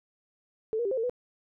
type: tone with pitch steps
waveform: sine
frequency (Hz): 439.4 / 475.6 / 395.4 / 523 / 450.8 / 494.2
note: A4 / A#4 / G4 / C5 / A4 / B4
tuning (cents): -2 / +35 / +15 / -1 / +42 / +1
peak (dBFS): -26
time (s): 0.73-1.096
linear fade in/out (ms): 0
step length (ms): 61
effects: none